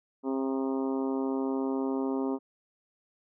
harmonic tone with a mistuned harmonic, 133.8 Hz, C3, 39 cents sharp, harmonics 2 / 3 / 4 / 5 / 6 / 7 / 8 / 9, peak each -29 / -33 / -40 / -43 / -44 / -42 / -47 / -48 dBFS, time 0.23-2.39 s, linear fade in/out 50 ms, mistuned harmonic 9, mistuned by +27 cents, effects none

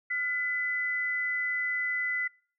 sine tone pair together, 1418.5 / 2006 Hz, F6 / B6, +27 / +26 cents, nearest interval tritone, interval 599 cents, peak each -38 / -28 dBFS, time 0.1-2.28 s, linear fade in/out 10 ms, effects noise-tail reverb RT60 0.5 s tail -26 dB re dry

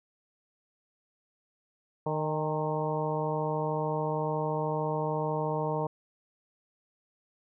harmonic tone with a mistuned harmonic, 153.7 Hz, D#3, 21 cents flat, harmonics 1 / 2 / 3 / 4 / 5 / 6 / 7, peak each -33 / -39 / -33 / -35 / -38 / -35 / -41 dBFS, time 2.06-5.87 s, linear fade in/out 5 ms, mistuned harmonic 5, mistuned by +51 cents, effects none

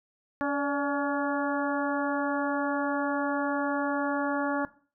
harmonic tone with a mistuned harmonic, 282.9 Hz, C#4, 35 cents sharp, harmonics 1 / 2 / 3 / 4 / 5 / 6, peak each -29 / -32 / -34 / -35 / -36 / -37 dBFS, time 0.41-4.65 s, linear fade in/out 0 ms, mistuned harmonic 2, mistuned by +41 cents, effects noise-tail reverb RT60 0.4 s tail -17 dB re dry

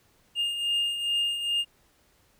triangle beating tone pair, 2822 / 2824.4 Hz, F7 / F7, +17 / +19 cents, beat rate 2.4 Hz, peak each -32 / -24 dBFS, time 0.35-1.65 s, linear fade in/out 50 ms, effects pink hiss -64 dBFS RMS until 2.39 s

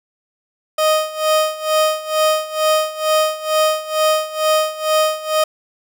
30% pulse tone with tremolo, 622.3 Hz, D#5, in tune, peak -9 dBFS, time 0.78-5.44 s, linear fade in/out 5 ms, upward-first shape sine, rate 2.2 Hz, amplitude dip 85%, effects none

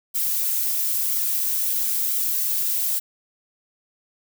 violet noise with flanger, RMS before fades -23 dBFS, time 0.14-3 s, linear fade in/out 20 ms, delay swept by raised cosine 1.1 to 6 ms, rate 1 Hz, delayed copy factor -0.5, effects none

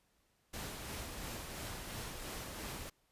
pink noise with tremolo, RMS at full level -43 dBFS, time 0.53-2.9 s, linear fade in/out 10 ms, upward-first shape sine, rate 2.9 Hz, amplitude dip 30%, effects pink hiss -75 dBFS RMS until 3.11 s + resampled to 32000 Hz

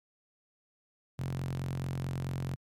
sawtooth tone with high-pass filter, 44.58 Hz, F1, 36 cents sharp, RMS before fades -35 dBFS, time 1.18-2.56 s, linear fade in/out 20 ms, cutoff 120 Hz, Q 6.1, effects MP3 96 kbps

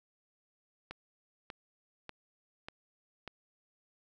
click train, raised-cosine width 0.3 ms, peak -26 dBFS, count 5, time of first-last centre 0.91-3.277 s, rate 1.69 Hz, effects none

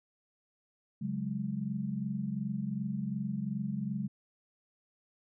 sine chord, C# suspended fourth, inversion none, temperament equal, 138.59 / 185 / 207.7 Hz, C#3 / F#3 / G#3, 0 / 0 / 0 cents, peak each -38 / -37 / -35 dBFS, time 1.01-4.08 s, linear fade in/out 10 ms, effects none

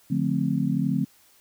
sine chord, D minor seventh, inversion none, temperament equal with one note detuned, 146.83 / 178.28 / 220 / 261.6 Hz, D3 / F3 / A3 / C4, 0 / +36 / 0 / 0 cents, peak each -27 dBFS, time 0.1-1.05 s, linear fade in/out 10 ms, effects white hiss -58 dBFS RMS until 1.4 s

